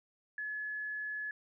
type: tone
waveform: sine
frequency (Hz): 1706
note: G#6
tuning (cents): +46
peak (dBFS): -36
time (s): 0.38-1.31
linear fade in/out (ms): 2
effects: none